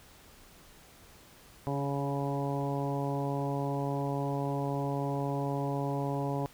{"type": "harmonic tone with a mistuned harmonic", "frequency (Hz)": 140.3, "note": "C#3", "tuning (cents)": 21, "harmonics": [1, 2, 3, 4, 5, 6, 7], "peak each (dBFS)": [-33, -36, -38, -39, -40, -41, -41], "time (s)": [1.67, 6.46], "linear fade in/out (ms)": 0, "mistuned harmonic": 3, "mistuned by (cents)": -15, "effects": ["pink hiss -56 dBFS RMS until 6.53 s"]}